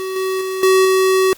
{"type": "tone with level steps", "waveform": "square", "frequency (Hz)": 378.1, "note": "F#4", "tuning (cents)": 38, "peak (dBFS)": [-22, -18, -21, -10, -12], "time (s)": [0, 1.33], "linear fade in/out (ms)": 0, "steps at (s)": [0.16, 0.41, 0.63, 0.85], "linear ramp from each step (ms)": 2, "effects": ["white hiss -43 dBFS RMS until 1.37 s", "Opus 24 kbps"]}